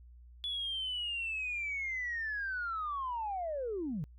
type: linear sweep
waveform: sine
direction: down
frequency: 3435 to 134.2 Hz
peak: -33 dBFS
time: 0.44-4.04 s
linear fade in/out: 0 ms
effects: tanh soft clip ceiling -29 dBFS + added 60 Hz sine -52 dBFS peak until 4.18 s